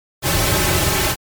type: noise with comb filter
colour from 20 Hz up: pink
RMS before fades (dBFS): -17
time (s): 0.22-1.16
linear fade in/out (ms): 50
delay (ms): 4.2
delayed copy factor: -1
effects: MP3 96 kbps